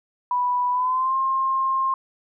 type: tone with pitch glide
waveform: sine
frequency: 986 to 1062.9 Hz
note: B5 to C6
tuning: -3 to +27 cents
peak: -19 dBFS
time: 0.31-1.94 s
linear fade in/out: 2 ms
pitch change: +130 cents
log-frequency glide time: 0.71-1.16 s
effects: none